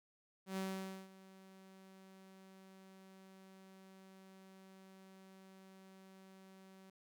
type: tone with ADSR envelope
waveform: sawtooth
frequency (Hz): 190.7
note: G3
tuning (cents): -47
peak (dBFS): -34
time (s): 0.46-6.9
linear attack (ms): 110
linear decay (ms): 510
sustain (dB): -20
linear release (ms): 4
effects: none